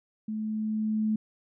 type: tone with level ramp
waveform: sine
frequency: 216.3 Hz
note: A3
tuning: 29 cents flat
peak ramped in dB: -30 to -23 dBFS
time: 0.28-1.16 s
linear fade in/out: 5 ms
effects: none